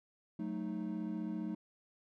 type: chord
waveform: triangle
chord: D# diminished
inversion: first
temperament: equal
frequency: 185 / 220 / 311.1 Hz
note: F#3 / A3 / D#4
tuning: 0 / 0 / 0 cents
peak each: -39 / -38 / -39 dBFS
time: 0.39-1.55 s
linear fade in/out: 5 ms
effects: tanh soft clip ceiling -26 dBFS